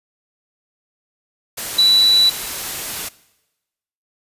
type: tone in noise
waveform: sine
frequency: 3951 Hz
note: B7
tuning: in tune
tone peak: -9 dBFS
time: 1.78-2.3 s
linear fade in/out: 10 ms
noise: white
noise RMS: -26 dBFS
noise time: 1.57-3.09 s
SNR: +14 dB
effects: noise-tail reverb RT60 1.0 s tail -20 dB re dry + resampled to 32000 Hz